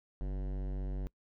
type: tone with hard clipping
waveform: sine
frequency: 47.75 Hz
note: G1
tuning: 45 cents flat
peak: -36 dBFS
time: 0.21-1.07 s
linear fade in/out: 0 ms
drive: 18 dB
effects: noise-tail reverb RT60 0.1 s tail -24 dB re dry